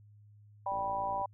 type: chord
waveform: sine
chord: G major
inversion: second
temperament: just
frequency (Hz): 588 / 784 / 980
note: D5 / G5 / B5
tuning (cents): +2 / 0 / -14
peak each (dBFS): -40 / -35 / -34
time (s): 0.66-1.26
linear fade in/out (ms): 5
type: click train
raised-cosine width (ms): 2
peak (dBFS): -36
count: 29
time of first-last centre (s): 0.72-1.215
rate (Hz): 56.6
effects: added 104 Hz sine -55 dBFS peak until 1.33 s